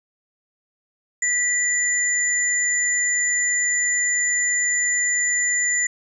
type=tone pair together; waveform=sine; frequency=1960 / 7049 Hz; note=B6 / A8; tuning=-14 / +2 cents; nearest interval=octave + minor seventh; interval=2216 cents; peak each=-21 dBFS; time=1.22-5.87 s; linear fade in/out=5 ms; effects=none